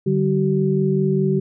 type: tone cluster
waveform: sine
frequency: 148.2 / 193.1 / 381.6 Hz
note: D3 / G3 / G4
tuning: +16 / -26 / -47 cents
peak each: -20 dBFS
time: 0.06-1.4 s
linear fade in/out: 10 ms
effects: none